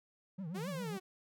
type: tone with vibrato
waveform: triangle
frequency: 174.61 Hz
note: F3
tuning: in tune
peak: -37 dBFS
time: 0.38-0.98 s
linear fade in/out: 10 ms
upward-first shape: triangle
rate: 7.4 Hz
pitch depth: 260 cents each way
type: exponential two-way sweep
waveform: sawtooth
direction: up then down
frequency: 342.6 to 590 to 366 Hz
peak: -38 dBFS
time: 0.54-1 s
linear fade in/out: 20 ms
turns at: 0.69 s
effects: none